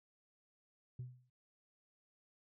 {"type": "tone with exponential decay", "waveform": "sine", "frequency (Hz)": 125.2, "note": "B2", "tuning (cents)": 24, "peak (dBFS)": -38, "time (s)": [0.99, 1.3], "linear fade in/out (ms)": 5, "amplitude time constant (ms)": 67, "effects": ["noise-tail reverb RT60 0.2 s tail -26 dB re dry", "tanh soft clip ceiling -39 dBFS"]}